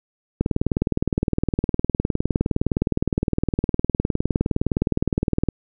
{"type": "click train", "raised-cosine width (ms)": 3, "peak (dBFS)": -6, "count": 100, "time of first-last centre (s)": [0.41, 5.487], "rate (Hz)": 19.5, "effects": []}